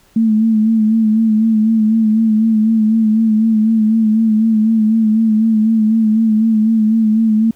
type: tone with vibrato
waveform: sine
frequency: 220 Hz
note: A3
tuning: in tune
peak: -9 dBFS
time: 0.16-7.51 s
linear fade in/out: 5 ms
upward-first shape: sine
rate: 4 Hz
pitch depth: 46 cents each way
effects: pink hiss -52 dBFS RMS until 7.55 s